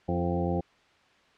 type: harmonic tone with a mistuned harmonic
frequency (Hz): 87.31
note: F2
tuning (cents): 0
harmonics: 1 / 2 / 3 / 4 / 5 / 6 / 8 / 9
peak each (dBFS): -32 / -30 / -37 / -33 / -38 / -34 / -39 / -36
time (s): 0.08-0.61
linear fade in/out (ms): 10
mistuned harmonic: 4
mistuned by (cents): -25
effects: white hiss -61 dBFS RMS until 1.37 s + low-pass 3000 Hz 12 dB/octave